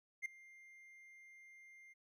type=tone with ADSR envelope; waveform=triangle; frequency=2100 Hz; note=C7; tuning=6 cents sharp; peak=-34 dBFS; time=0.22-1.94 s; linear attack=34 ms; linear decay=8 ms; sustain=-22 dB; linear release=21 ms; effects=none